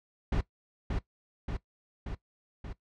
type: noise with echo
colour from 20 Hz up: brown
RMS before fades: -28 dBFS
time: 0.32-0.41 s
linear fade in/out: 5 ms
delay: 580 ms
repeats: 4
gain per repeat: -3 dB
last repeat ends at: 2.73 s
effects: noise-tail reverb RT60 0.1 s tail -17 dB re dry + low-pass 4000 Hz 12 dB/octave